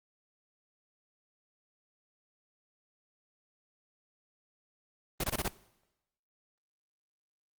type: noise bursts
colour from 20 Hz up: pink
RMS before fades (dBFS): -31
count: 5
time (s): 5.2-5.482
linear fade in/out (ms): 5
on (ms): 38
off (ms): 23
effects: noise-tail reverb RT60 0.9 s tail -20 dB re dry + Opus 24 kbps